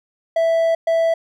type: tone bursts at uneven times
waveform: triangle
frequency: 659.3 Hz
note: E5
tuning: in tune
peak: -12 dBFS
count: 2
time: 0.36-0.75 / 0.87-1.14 s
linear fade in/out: 5 ms
effects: none